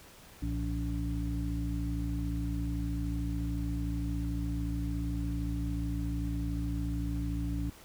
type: harmonic tone with a mistuned harmonic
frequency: 57.4 Hz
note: A#1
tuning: 26 cents flat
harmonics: 1 / 2 / 3 / 5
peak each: -33 / -38 / -39 / -37 dBFS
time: 0.42-7.7 s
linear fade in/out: 5 ms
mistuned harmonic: 1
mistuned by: +110 cents
effects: pink hiss -54 dBFS RMS until 7.84 s